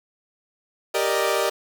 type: chord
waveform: sawtooth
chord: Eb major seventh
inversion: first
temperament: equal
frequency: 392 / 466.2 / 587.3 / 622.3 Hz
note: G4 / Bb4 / D5 / Eb5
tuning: 0 / 0 / 0 / 0 cents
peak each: -22 dBFS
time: 0.94-1.5 s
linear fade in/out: 10 ms
effects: 7-bit